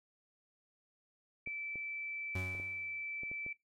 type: tone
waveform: sine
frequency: 2321 Hz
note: D7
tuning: 21 cents flat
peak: -38 dBFS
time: 1.46-3.53 s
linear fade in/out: 5 ms
type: clicks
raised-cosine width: 2 ms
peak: -37 dBFS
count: 7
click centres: 1.474 / 1.757 / 2.55 / 2.599 / 3.234 / 3.315 / 3.464 s
type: tone with exponential decay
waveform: 40% pulse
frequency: 92.5 Hz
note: F#2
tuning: in tune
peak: -34 dBFS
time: 2.35-3.04 s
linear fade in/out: 5 ms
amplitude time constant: 150 ms
effects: noise-tail reverb RT60 0.2 s tail -22 dB re dry + MP3 64 kbps